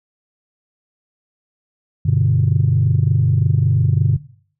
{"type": "chord", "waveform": "sine", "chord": "G major", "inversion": "none", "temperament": "equal", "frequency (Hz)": [98, 123.47, 146.83], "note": ["G2", "B2", "D3"], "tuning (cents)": [0, 0, 0], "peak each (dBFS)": -16, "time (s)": [2.05, 4.17], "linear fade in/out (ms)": 10, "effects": ["noise-tail reverb RT60 0.5 s tail -17 dB re dry", "tanh soft clip ceiling -5 dBFS"]}